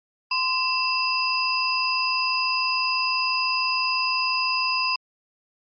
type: tone cluster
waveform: sine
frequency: 1033 / 2671 / 4937 Hz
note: C6 / E7 / D#8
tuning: -22 / +22 / -14 cents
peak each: -25 / -25 / -25 dBFS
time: 0.31-4.96 s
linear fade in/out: 5 ms
effects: MP3 32 kbps